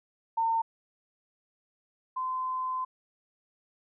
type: tone pair in turn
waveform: sine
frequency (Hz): 908 / 1028.5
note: A#5 / C6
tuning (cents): -46 / -30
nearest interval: major second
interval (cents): 216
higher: second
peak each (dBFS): -24 / -29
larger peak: first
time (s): 0.37-0.62 / 2.16-2.85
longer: second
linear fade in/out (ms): 10
effects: none